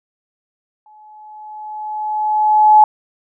sine tone with exponential growth, 853 Hz, G#5, 46 cents sharp, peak -3 dBFS, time 0.86-2.84 s, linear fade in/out 2 ms, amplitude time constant 430 ms, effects none

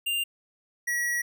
square tone pair in turn, 2794 / 1921.5 Hz, F7 / B6, 0 / -48 cents, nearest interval tritone, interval 648 cents, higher first, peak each -26 dBFS, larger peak neither, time 0.06-0.24 / 0.87-1.22 s, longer second, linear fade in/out 10 ms, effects none

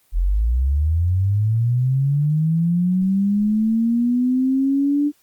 sine linear sweep, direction up, 39.53 to 294.8 Hz, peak -15 dBFS, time 0.12-5.12 s, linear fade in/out 50 ms, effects white hiss -60 dBFS RMS until 5.22 s + Opus 24 kbps

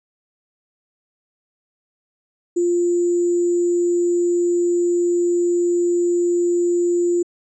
sine tone with sample-and-hold, 349.2 Hz, F4, in tune, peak -15 dBFS, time 2.56-7.23 s, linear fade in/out 10 ms, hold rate 7350 Hz, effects resampled to 24000 Hz

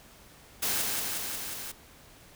white noise with echo, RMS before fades -29 dBFS, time 0.62-0.82 s, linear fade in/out 10 ms, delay 180 ms, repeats 5, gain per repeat -2 dB, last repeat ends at 1.72 s, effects pink hiss -54 dBFS RMS until 2.35 s

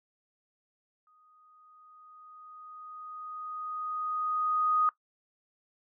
sine tone with exponential growth, 1244.5 Hz, D#6, in tune, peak -22 dBFS, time 1.07-4.89 s, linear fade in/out 1 ms, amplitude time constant 830 ms, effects noise-tail reverb RT60 0.1 s tail -18 dB re dry

